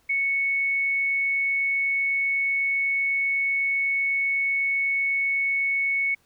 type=tone; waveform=sine; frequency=2213 Hz; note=C#7; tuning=3 cents flat; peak=-21 dBFS; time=0.09-6.15 s; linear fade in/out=10 ms; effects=pink hiss -64 dBFS RMS until 6.25 s